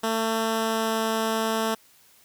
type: tone with pitch glide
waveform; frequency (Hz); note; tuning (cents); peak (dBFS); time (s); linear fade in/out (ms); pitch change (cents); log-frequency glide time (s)
10% pulse; 223.8 to 222.5; A3 to A3; +30 to +20; -15; 0.03-1.75; 10; -10; 0.44-1.07
effects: white hiss -57 dBFS RMS until 2.24 s